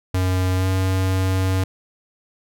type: tone with pitch glide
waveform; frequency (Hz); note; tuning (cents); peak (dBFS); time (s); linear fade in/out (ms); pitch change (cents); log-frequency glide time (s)
square; 92.5 to 94.17; F#2 to F#2; 0 to +31; -18; 0.14-1.64; 5; +31; 0.55-0.67
effects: none